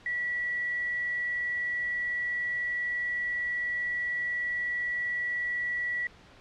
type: tone with quantisation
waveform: sine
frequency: 1944 Hz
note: B6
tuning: 28 cents flat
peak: -28 dBFS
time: 0.06-6.07 s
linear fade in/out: 2 ms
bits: 8
effects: pink hiss -54 dBFS RMS until 6.4 s + low-pass 4000 Hz 12 dB/octave